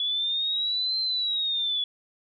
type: linear two-way sweep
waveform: sine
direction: up then down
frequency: 3400 to 4131 to 3400 Hz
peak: -24 dBFS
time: 0-1.84 s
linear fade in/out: 2 ms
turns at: 0.99 s
effects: none